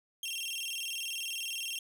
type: tone with vibrato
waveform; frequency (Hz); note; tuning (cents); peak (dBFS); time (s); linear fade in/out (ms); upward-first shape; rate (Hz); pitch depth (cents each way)
sawtooth; 2960; F#7; 0; -32; 0.23-1.79; 2; square; 20; 140
effects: none